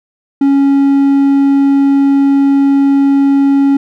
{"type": "tone", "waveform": "triangle", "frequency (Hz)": 277.2, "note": "C#4", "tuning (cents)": 0, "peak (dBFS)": -4, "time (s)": [0.41, 3.77], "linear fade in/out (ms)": 5, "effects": []}